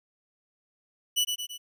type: tone with echo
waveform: sawtooth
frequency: 2960 Hz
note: F#7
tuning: in tune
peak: -19 dBFS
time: 1.16-1.25 s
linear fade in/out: 20 ms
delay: 110 ms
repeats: 3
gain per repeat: -5 dB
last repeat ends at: 1.58 s
effects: none